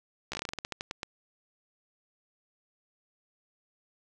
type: slowing click train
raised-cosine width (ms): 0.2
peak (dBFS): -17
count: 15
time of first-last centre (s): 0.32-1.031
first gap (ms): 14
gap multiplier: 1.18
effects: none